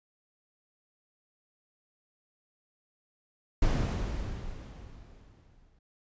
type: noise with exponential decay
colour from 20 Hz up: brown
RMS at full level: -24 dBFS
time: 3.62-5.79 s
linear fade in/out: 5 ms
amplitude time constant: 470 ms
effects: resampled to 16000 Hz